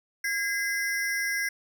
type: ring-modulated tone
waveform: square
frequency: 1843 Hz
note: A#6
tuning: 20 cents flat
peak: -24 dBFS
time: 0.24-1.49 s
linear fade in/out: 5 ms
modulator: 206 Hz
effects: none